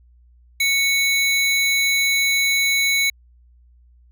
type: tone pair together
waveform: square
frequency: 2217 / 3957 Hz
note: C#7 / B7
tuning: 0 / +3 cents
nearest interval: minor seventh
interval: 1003 cents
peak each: -18 / -23 dBFS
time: 0.6-3.1 s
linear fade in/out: 5 ms
effects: added 60 Hz sine -49 dBFS peak until 4.11 s